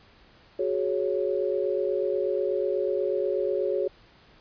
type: chord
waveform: sine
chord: F# suspended second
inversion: none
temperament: equal with one note detuned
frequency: 370 / 418.2 / 554.4 Hz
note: F#4 / G#4 / C#5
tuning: 0 / +12 / 0 cents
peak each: -28 dBFS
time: 0.59-3.88 s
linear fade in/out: 5 ms
effects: pink hiss -56 dBFS RMS until 4.4 s + resampled to 11025 Hz